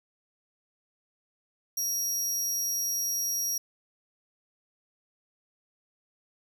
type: tone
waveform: sawtooth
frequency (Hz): 5670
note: F8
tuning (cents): +25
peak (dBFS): -25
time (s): 1.77-3.58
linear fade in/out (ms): 5
effects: none